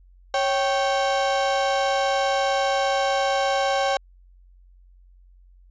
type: tone pair together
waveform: 35% pulse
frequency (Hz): 551.5 / 780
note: C#5 / G5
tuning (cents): -9 / -9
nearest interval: tritone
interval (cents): 600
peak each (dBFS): -21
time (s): 0.34-3.97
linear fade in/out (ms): 2
effects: added 45 Hz sine -49 dBFS peak until 5.7 s + resampled to 16000 Hz